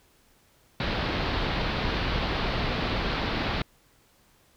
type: low-pass noise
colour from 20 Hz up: pink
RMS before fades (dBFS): -28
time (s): 0.8-3.62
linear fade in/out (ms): 2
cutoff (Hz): 4500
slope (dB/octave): 48
effects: pink hiss -62 dBFS RMS until 4.56 s